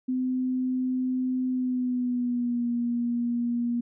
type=tone with pitch glide; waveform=sine; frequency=255.6 to 238.5 Hz; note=C4 to A#3; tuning=-40 to +40 cents; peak=-24 dBFS; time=0.08-3.81 s; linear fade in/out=10 ms; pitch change=-120 cents; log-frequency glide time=1.49-2.68 s; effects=none